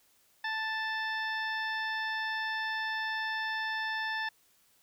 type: harmonic tone with a mistuned harmonic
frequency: 880 Hz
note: A5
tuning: in tune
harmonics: 1 / 2 / 3 / 4 / 5 / 6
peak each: -37 / -33 / -45 / -43 / -52 / -46 dBFS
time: 0.44-4.29 s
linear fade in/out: 5 ms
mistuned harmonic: 4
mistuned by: +19 cents
effects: white hiss -67 dBFS RMS until 4.82 s